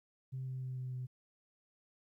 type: tone with pitch steps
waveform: sine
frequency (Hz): 130.81 / 129.83 / 128.86 / 127.9 / 126.94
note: C3 / C3 / C3 / C3 / B2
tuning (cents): 0 / -13 / -26 / -39 / +48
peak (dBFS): -37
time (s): 0.32-1.07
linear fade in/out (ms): 20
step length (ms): 150
effects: tanh soft clip ceiling -34 dBFS + 13-bit